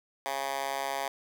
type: tone with high-pass filter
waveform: 10% pulse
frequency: 137.2 Hz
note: C#3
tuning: 17 cents flat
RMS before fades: -33 dBFS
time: 0.26-1.08 s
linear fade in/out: 0 ms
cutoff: 800 Hz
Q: 1.6
effects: none